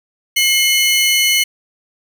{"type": "tone pair together", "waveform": "sawtooth", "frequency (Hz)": [2147, 2987], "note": ["C7", "F#7"], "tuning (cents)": [44, 16], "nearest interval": "tritone", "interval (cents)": 572, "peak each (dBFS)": -11, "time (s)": [0.36, 1.44], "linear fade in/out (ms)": 10, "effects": []}